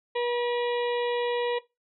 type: harmonic tone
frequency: 482.2 Hz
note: B4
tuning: 41 cents flat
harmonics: 1 / 2 / 4 / 5 / 6 / 7 / 8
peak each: -26 / -32 / -38 / -40 / -42 / -43 / -44 dBFS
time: 0.15-1.59 s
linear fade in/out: 10 ms
effects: noise-tail reverb RT60 0.2 s tail -17 dB re dry